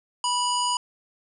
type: harmonic tone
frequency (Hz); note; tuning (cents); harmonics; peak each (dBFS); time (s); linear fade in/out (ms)
980; B5; -14; 1 / 3 / 5 / 7 / 9; -24 / -29 / -31 / -32 / -34; 0.24-0.77; 2
effects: none